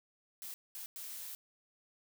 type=noise bursts at uneven times; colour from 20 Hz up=blue; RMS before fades=-45 dBFS; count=3; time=0.42-0.54 / 0.75-0.86 / 0.96-1.35 s; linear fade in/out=0 ms; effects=none

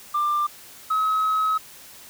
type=tone pair in turn; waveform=sine; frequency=1189 / 1279.4 Hz; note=D6 / D#6; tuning=+21 / +48 cents; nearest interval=minor second; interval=127 cents; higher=second; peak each=-18 / -17 dBFS; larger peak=second; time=0.14-0.47 / 0.9-1.58 s; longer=second; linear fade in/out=10 ms; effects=tanh soft clip ceiling -17 dBFS + white hiss -45 dBFS RMS until 2.09 s

